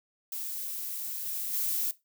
violet noise with level steps, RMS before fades -36 / -34 / -30 dBFS, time 0.32-1.91 s, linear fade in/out 2 ms, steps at 1.25 / 1.53 s, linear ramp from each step 10 ms, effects noise-tail reverb RT60 0.2 s tail -17 dB re dry

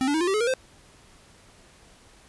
square tone with pitch steps, 261.5 / 288.5 / 318.2 / 351.1 / 387.3 / 427.3 / 471.4 / 520 Hz, C4 / D4 / D#4 / F4 / G4 / G#4 / A#4 / C5, -1 / -31 / +39 / +9 / -21 / +49 / +19 / -11 cents, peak -22 dBFS, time 0.01-0.538 s, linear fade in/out 0 ms, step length 66 ms, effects pink hiss -54 dBFS RMS until 2.28 s + resampled to 24000 Hz

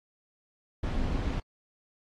brown noise with amplitude modulation, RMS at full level -27 dBFS, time 0.83-1.4 s, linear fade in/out 5 ms, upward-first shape sine, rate 230 Hz, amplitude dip 55%, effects low-pass 5000 Hz 12 dB/octave + AAC 48 kbps

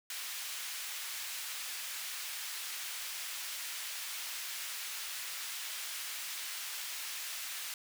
pink high-pass noise, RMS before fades -41 dBFS, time 0.1-7.74 s, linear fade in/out 2 ms, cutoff 2000 Hz, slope 12 dB/octave, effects none

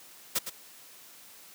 white noise with echo, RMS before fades -27 dBFS, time 0.35-0.39 s, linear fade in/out 10 ms, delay 110 ms, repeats 1, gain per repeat -9 dB, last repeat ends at 0.5 s, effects white hiss -52 dBFS RMS until 1.54 s + high-pass 150 Hz 12 dB/octave

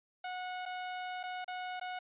sawtooth tone with dropouts, 732 Hz, F#5, 19 cents flat, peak -34 dBFS, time 0.24-1.99 s, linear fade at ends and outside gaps 5 ms, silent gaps 0.655-0.66 / 1.231-1.236 / 1.445-1.479 / 1.798-1.812 s, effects resampled to 8000 Hz

